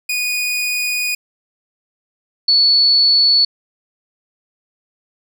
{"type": "tone pair in turn", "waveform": ["sawtooth", "sine"], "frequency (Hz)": [2469, 4431], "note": ["D#7", "C#8"], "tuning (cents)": [-14, -2], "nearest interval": "minor seventh", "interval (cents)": 1012, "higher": "second", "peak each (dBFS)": [-14, -9], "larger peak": "second", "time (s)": [[0.09, 1.15], [2.48, 3.45]], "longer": "first", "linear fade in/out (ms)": 5, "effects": []}